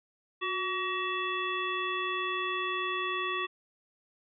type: harmonic tone with a mistuned harmonic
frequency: 378.5 Hz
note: F#4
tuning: 39 cents sharp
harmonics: 1 / 3 / 5 / 7 / 9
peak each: -37 / -33 / -37 / -37 / -39 dBFS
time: 0.41-3.47 s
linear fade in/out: 20 ms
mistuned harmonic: 1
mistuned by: -62 cents
effects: none